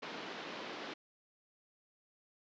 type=band-pass noise; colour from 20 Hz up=pink; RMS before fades=-45 dBFS; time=0.02-0.94 s; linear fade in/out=10 ms; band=220 to 4300 Hz; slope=24 dB/octave; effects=resampled to 16000 Hz